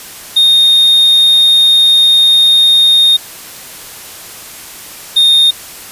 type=tone pair in turn; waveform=triangle; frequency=3690 / 3676 Hz; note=A#7 / A#7; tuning=-18 / -25 cents; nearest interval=unison; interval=7 cents; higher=first; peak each=-3 dBFS; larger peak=neither; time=0.36-3.17 / 5.16-5.51 s; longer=first; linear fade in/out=10 ms; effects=white hiss -30 dBFS RMS until 5.91 s + resampled to 32000 Hz